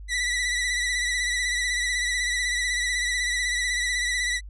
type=tone with vibrato; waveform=sawtooth; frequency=1964 Hz; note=B6; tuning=10 cents flat; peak=-20 dBFS; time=0.08-4.41 s; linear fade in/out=50 ms; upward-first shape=triangle; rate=16 Hz; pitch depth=56 cents each way; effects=added 50 Hz sine -37 dBFS peak until 4.49 s + resampled to 24000 Hz